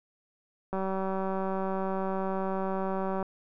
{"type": "click train", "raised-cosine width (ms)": 1, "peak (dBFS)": -19, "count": 478, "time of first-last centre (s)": [0.73, 3.227], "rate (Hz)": 191, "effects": []}